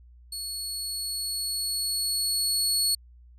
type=tone with level ramp; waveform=25% pulse; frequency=4377 Hz; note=C#8; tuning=23 cents flat; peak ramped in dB=-28 to -17 dBFS; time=0.32-2.95 s; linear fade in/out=5 ms; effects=added 60 Hz sine -49 dBFS peak until 3.38 s